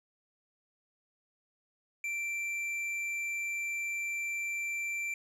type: tone with tanh clipping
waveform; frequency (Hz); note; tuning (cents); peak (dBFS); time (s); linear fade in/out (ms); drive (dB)
sine; 2349; D7; 0; -34; 2.04-5.14; 2; 8
effects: none